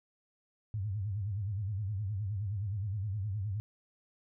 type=tone with vibrato; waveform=sine; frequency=101.2 Hz; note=G#2; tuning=44 cents flat; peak=-32 dBFS; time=0.74-3.6 s; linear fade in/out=0 ms; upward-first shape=sine; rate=9.6 Hz; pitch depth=150 cents each way; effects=none